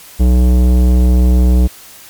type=tone with tanh clipping; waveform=sine; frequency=61.74 Hz; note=B1; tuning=in tune; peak=-8 dBFS; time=0.19-1.68 s; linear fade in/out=20 ms; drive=16 dB; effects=white hiss -37 dBFS RMS until 2.09 s + MP3 96 kbps